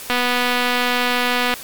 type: click train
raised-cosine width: 0.3 ms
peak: -3 dBFS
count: 355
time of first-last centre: 0.1-1.539 s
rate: 246 Hz
effects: white hiss -34 dBFS RMS until 1.63 s + MP3 96 kbps